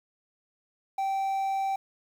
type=tone with quantisation; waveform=triangle; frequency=778 Hz; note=G5; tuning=13 cents flat; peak=-24 dBFS; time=0.98-1.76 s; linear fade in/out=5 ms; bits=9; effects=none